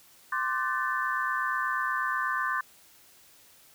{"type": "chord", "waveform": "sine", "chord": "D dominant seventh", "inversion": "third", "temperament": "equal with one note detuned", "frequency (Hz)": [1046.5, 1174.7, 1519, 1760], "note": ["C6", "D6", "F#6", "A6"], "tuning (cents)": [0, 0, 45, 0], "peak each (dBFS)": -32, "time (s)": [0.32, 2.61], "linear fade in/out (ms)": 5, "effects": ["white hiss -57 dBFS RMS until 3.74 s"]}